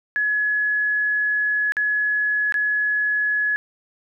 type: tone with dropouts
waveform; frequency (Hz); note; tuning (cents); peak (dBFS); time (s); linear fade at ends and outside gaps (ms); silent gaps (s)
sine; 1694; G#6; +34; -18; 0.16-3.56; 0; 1.721-1.768 / 2.523-2.542
effects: none